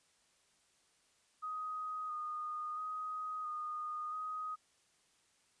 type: tone with vibrato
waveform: sine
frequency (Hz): 1241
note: D#6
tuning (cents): -5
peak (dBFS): -38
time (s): 1.42-4.56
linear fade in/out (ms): 20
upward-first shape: square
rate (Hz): 0.74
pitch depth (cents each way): 17
effects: white hiss -72 dBFS RMS until 5.6 s + resampled to 22050 Hz